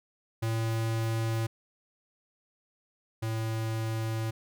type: tone pair in turn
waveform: square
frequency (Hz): 112.9 / 111.73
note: A2 / A2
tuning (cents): +45 / +27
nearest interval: unison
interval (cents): 18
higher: first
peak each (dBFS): -28 / -30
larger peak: first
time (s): 0.42-1.47 / 3.22-4.31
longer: second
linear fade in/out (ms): 10
effects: none